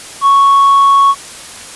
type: tone with tanh clipping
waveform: sine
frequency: 1108.7 Hz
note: C#6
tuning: in tune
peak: -5 dBFS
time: 0.21-1.15 s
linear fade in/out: 50 ms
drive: 1 dB
effects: white hiss -30 dBFS RMS until 1.75 s + resampled to 24000 Hz